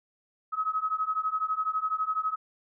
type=beating tone pair; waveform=sine; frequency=1270 / 1282 Hz; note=D#6 / E6; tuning=+35 / -49 cents; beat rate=12 Hz; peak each=-30 / -29 dBFS; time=0.52-2.36 s; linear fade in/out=20 ms; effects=none